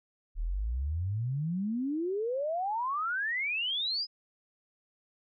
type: exponential sweep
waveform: sine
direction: up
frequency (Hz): 36.55 to 5110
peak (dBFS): -29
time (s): 0.35-4.07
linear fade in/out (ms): 50
effects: none